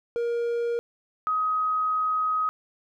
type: tone pair in turn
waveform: triangle / sine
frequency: 471.3 / 1261 Hz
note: A#4 / D#6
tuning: +19 / +23 cents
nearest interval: octave + perfect fourth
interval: 1704 cents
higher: second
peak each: -22 dBFS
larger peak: neither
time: 0.16-0.79 / 1.27-2.49 s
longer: second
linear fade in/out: 0 ms
effects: none